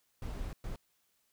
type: noise bursts at uneven times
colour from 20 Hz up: brown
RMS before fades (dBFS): -39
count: 2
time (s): 0.22-0.53 / 0.64-0.76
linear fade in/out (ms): 2
effects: white hiss -75 dBFS RMS until 1.32 s